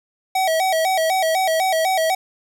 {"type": "tone with vibrato", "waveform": "square", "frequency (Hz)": 698.5, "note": "F5", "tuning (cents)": 0, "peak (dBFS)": -17, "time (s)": [0.35, 2.15], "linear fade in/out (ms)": 5, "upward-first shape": "square", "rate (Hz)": 4, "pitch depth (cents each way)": 140, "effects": ["9-bit"]}